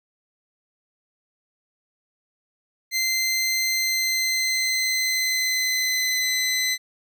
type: tone with pitch glide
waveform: 20% pulse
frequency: 2075 to 2025 Hz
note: C7 to B6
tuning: -15 to +43 cents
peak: -16 dBFS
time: 2.91-6.78 s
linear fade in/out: 50 ms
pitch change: -42 cents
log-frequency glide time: 3.7-6.28 s
effects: none